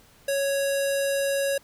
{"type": "tone with low-pass filter", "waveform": "square", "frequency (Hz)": 554.4, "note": "C#5", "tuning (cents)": 0, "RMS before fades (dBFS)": -25, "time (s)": [0.28, 1.58], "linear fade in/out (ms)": 5, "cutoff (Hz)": 11000, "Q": 2.3, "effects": ["pink hiss -56 dBFS RMS until 1.63 s"]}